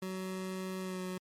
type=tone with pitch glide; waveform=25% pulse; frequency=187.4 to 184.18 Hz; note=F#3 to F#3; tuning=+22 to -8 cents; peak=-33 dBFS; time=0.02-1.18 s; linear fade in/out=5 ms; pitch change=-30 cents; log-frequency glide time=0.81-1 s; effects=MP3 64 kbps